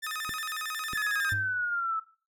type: tone with vibrato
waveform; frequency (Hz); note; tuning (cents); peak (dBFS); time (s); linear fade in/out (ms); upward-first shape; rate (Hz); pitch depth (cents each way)
sawtooth; 1498; F#6; +21; -29; 0.02-1.34; 20; square; 11; 300
type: clicks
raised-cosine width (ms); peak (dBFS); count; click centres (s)
3; -28 / -27; 2; 0.293 / 0.934
type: linear sweep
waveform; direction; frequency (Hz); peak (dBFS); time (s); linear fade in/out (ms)
sine; down; 1732 to 1300; -27; 0.95-2; 10
type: tone with exponential decay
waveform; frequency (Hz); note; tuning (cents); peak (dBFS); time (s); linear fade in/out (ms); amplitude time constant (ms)
triangle; 101; G#2; -48; -27; 1.32-1.72; 0; 85
effects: noise-tail reverb RT60 0.4 s tail -18 dB re dry